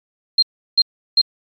sine tone bursts, 4186 Hz, C8, in tune, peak -9 dBFS, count 3, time 0.38-1.215 s, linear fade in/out 5 ms, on 45 ms, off 350 ms, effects MP3 64 kbps

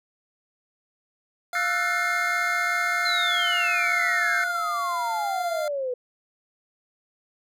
25% pulse tone with pitch glide, 698.5 to 694.1 Hz, F5 to F5, 0 to -11 cents, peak -26 dBFS, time 1.53-5.68 s, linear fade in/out 2 ms, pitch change -11 cents, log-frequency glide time 3.18-5.33 s
triangle chord, F# half-diminished seventh, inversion third, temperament just, 1332 / 1480 / 1776 / 2131 Hz, E6 / F#6 / A6 / C7, +18 / 0 / +16 / +31 cents, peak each -27 / -26 / -31 / -25 dBFS, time 1.55-4.44 s, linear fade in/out 2 ms
sine exponential sweep, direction down, 4186 to 488.2 Hz, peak -25 dBFS, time 3.05-5.94 s, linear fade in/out 5 ms
effects none

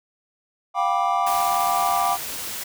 triangle chord, G dominant seventh, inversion third, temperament just, 705.6 / 784 / 980 / 1176 Hz, F5 / G5 / B5 / D6, +18 / 0 / -14 / +2 cents, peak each -22 / -22 / -25 / -22 dBFS, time 0.74-2.18 s, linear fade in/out 50 ms
white noise, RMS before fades -31 dBFS, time 1.26-2.64 s, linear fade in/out 10 ms
effects none

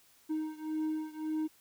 triangle beating tone pair, 311.1 / 312.9 Hz, D#4 / D#4, 0 / +10 cents, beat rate 1.8 Hz, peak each -33 / -35 dBFS, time 0.29-1.48 s, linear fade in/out 20 ms, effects white hiss -64 dBFS RMS until 1.6 s

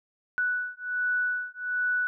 sine beating tone pair, 1480 / 1481.3 Hz, F#6 / F#6, 0 / +2 cents, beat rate 1.3 Hz, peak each -29 dBFS, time 0.38-2.07 s, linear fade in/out 0 ms, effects none

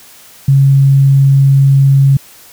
sine tone, 137.2 Hz, C#3, 17 cents flat, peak -4 dBFS, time 0.48-2.17 s, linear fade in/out 5 ms, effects white hiss -39 dBFS RMS until 2.52 s

